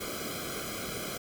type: noise with comb filter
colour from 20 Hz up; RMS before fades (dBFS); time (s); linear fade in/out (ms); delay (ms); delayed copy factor
pink; -37; 0-1.18; 10; 1.1; -1
effects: none